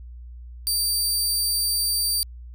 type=tone; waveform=20% pulse; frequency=4648 Hz; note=D8; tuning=19 cents flat; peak=-15 dBFS; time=0.67-2.23 s; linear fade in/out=0 ms; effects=added 60 Hz sine -37 dBFS peak until 2.54 s